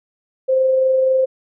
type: tone with amplitude modulation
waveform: sine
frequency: 523.3 Hz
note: C5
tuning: in tune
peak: -11 dBFS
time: 0.48-1.26 s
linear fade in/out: 20 ms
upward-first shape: sine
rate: 24 Hz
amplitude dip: 25%
effects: none